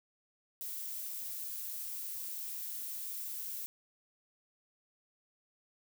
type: noise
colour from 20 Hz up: violet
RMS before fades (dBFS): -41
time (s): 0.61-3.66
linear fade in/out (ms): 0
effects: none